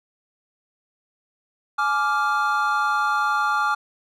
triangle chord, D diminished, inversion second, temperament equal with one note detuned, 844.2 / 1174.7 / 1396.9 Hz, Ab5 / D6 / F6, +28 / 0 / 0 cents, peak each -23 / -21 / -21 dBFS, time 1.78-3.75 s, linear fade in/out 10 ms, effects none

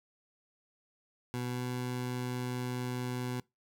20% pulse tone with pitch glide, 123.47 to 124.69 Hz, B2 to B2, 0 to +17 cents, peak -29 dBFS, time 1.34-3.4 s, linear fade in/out 0 ms, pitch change +17 cents, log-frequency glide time 1.47-1.62 s, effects noise-tail reverb RT60 0.2 s tail -23 dB re dry

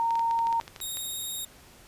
sine tone, 921 Hz, A#5, 21 cents flat, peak -23 dBFS, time 0-0.6 s, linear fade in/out 0 ms
clicks, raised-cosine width 0.2 ms, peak -23 dBFS, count 12, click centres 0.107 / 0.155 / 0.194 / 0.311 / 0.39 / 0.47 / 0.527 / 0.612 / 0.679 / 0.762 / 0.803 / 0.971 s
5% pulse tone with vibrato, 3732 Hz, A#7, 1 cent sharp, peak -25 dBFS, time 0.81-1.45 s, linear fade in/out 5 ms, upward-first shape sine, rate 20 Hz, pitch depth 33 cents each way
effects pink hiss -53 dBFS RMS until 1.87 s + resampled to 32000 Hz

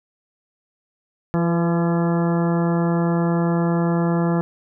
harmonic tone with a mistuned harmonic, 170 Hz, F3, 46 cents flat, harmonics 1 / 2 / 3 / 4 / 5 / 6 / 7 / 8 / 10, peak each -18 / -24 / -28 / -30 / -32 / -34 / -35 / -36 / -38 dBFS, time 1.34-4.41 s, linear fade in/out 0 ms, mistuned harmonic 3, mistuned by -26 cents, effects none

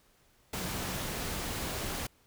sine tone in noise, 185 Hz, F#3, in tune, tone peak -44 dBFS, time 0.54-0.97 s, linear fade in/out 5 ms, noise pink, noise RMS -36 dBFS, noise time 0.53-2.07 s, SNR -11 dB, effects pink hiss -66 dBFS RMS until 2.26 s

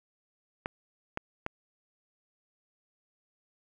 clicks, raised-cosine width 0.5 ms, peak -17 dBFS, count 3, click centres 0.659 / 1.174 / 1.464 s, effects 9-bit

